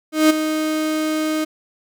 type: tone with ADSR envelope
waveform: 35% pulse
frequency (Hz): 311.1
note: D#4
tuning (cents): 0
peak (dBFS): -7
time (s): 0.12-1.45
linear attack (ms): 180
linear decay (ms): 13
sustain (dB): -10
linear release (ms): 14
effects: none